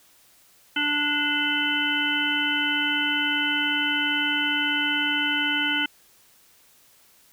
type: harmonic tone with a mistuned harmonic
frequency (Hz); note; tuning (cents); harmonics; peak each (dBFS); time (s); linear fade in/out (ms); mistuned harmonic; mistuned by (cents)
293.7; D4; 0; 1 / 3 / 5 / 7 / 9 / 10; -30 / -34 / -26 / -30 / -30 / -26; 0.76-5.86; 5; 10; +54
effects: white hiss -57 dBFS RMS until 7.32 s